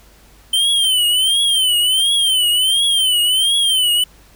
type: tone with vibrato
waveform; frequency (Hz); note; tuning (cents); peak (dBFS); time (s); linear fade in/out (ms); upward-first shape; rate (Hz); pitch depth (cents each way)
square; 3096; G7; -22; -13; 0.53-4.04; 5; triangle; 1.4; 140
effects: added 50 Hz sine -48 dBFS peak until 4.35 s + pink hiss -49 dBFS RMS until 4.35 s